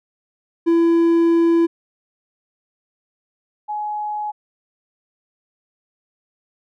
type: tone pair in turn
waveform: triangle / sine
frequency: 335.2 / 841.7 Hz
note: E4 / G#5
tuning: +29 / +23 cents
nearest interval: octave + major third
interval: 1594 cents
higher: second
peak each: -10 / -22 dBFS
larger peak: first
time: 0.66-1.67 / 3.68-4.32 s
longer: first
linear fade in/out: 20 ms
effects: none